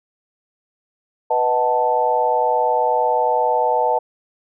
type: chord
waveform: sine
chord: B dominant seventh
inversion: none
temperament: equal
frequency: 493.9 / 622.3 / 740 / 880 Hz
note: B4 / D#5 / F#5 / A5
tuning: 0 / 0 / 0 / 0 cents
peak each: -21 / -22 / -22 / -18 dBFS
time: 1.3-3.99 s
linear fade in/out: 10 ms
effects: none